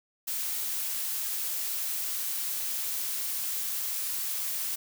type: noise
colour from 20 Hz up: blue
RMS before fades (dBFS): -32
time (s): 0.27-4.76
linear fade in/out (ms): 10
effects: none